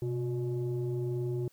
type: tone pair together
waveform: sine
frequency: 127.31 / 360.1 Hz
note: C3 / F#4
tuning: -47 / -47 cents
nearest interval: octave + tritone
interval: 1800 cents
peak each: -30 / -32 dBFS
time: 0.02-1.48 s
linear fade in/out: 2 ms
effects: tanh soft clip ceiling -26 dBFS + white hiss -66 dBFS RMS until 1.52 s